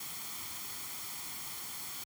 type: noise with comb filter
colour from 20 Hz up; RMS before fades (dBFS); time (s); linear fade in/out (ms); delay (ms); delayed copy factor
white; -42; 0-2.04; 5; 0.91; +0.55
effects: high-pass 80 Hz 12 dB/octave